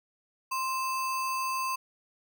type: tone with sample-and-hold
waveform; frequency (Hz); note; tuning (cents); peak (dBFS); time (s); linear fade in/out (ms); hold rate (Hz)
sine; 1046.5; C6; 0; -28; 0.51-1.76; 10; 3675
effects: none